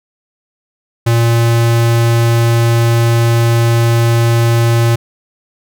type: tone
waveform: square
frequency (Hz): 116.54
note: A#2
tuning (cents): 0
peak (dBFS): -9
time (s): 1.06-4.96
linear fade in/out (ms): 10
effects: none